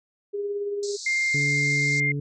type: tone with tremolo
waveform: sine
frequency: 406.6 Hz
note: G#4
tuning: 37 cents flat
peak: -24 dBFS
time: 0.33-0.97 s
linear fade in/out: 20 ms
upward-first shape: triangle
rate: 18 Hz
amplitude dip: 40%
type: band-pass noise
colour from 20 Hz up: pink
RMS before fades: -37 dBFS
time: 0.83-2 s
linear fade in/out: 0 ms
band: 4000 to 7900 Hz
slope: 96 dB/octave
type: tone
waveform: sine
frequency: 2108 Hz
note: C7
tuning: 12 cents sharp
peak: -21 dBFS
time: 1.06-2.12 s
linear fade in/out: 5 ms
type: harmonic tone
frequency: 143.2 Hz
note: D3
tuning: 43 cents flat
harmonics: 1 / 2 / 3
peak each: -26 / -34 / -37 dBFS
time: 1.34-2.2 s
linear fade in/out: 5 ms
effects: none